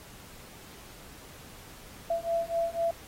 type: beating tone pair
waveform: sine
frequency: 670 / 674 Hz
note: E5 / E5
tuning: +28 / +38 cents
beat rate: 4 Hz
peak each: -30 dBFS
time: 2.1-2.91 s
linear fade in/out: 5 ms
effects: pink hiss -50 dBFS RMS until 3.07 s + AAC 48 kbps